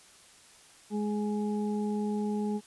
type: harmonic tone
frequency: 209.1 Hz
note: G#3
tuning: 12 cents sharp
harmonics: 1 / 2 / 4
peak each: -29 / -35 / -41 dBFS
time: 0.9-2.61 s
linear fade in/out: 50 ms
effects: white hiss -56 dBFS RMS until 2.66 s + resampled to 24000 Hz